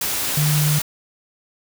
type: tone in noise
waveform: sine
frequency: 150 Hz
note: D3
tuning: 37 cents sharp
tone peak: -16 dBFS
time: 0.37-0.79 s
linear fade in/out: 5 ms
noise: white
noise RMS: -23 dBFS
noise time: 0.01-0.82 s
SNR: +4 dB
effects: none